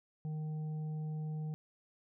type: harmonic tone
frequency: 154.5 Hz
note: D#3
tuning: 12 cents flat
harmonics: 1 / 3 / 5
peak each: -36 / -55 / -58 dBFS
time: 0.25-1.54 s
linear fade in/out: 0 ms
effects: none